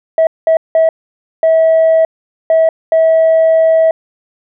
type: tone bursts at uneven times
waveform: sine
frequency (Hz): 647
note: E5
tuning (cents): -32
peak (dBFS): -4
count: 6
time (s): 0.18-0.27 / 0.47-0.57 / 0.75-0.89 / 1.43-2.05 / 2.5-2.69 / 2.92-3.91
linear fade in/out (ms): 2
effects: tanh soft clip ceiling -4 dBFS